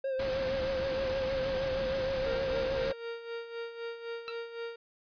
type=tone with vibrato; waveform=triangle; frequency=531 Hz; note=C5; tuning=25 cents sharp; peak=-28 dBFS; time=0.04-2.93 s; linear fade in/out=5 ms; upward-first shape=triangle; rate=6.4 Hz; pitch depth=48 cents each way
type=noise; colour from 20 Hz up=pink; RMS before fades=-38 dBFS; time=0.19-2.92 s; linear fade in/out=5 ms
type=tone with tremolo; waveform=45% pulse; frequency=464.9 Hz; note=A#4; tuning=5 cents flat; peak=-35 dBFS; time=2.26-4.76 s; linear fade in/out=5 ms; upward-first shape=sine; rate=3.9 Hz; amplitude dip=65%
type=tone with exponential decay; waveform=15% pulse; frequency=1335 Hz; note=E6; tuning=22 cents sharp; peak=-26 dBFS; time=4.28-4.38 s; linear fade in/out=0 ms; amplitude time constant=20 ms
effects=resampled to 11025 Hz